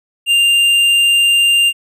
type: tone with tanh clipping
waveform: sine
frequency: 2794 Hz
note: F7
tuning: in tune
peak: -10 dBFS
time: 0.26-1.73 s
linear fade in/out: 50 ms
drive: 9 dB
effects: none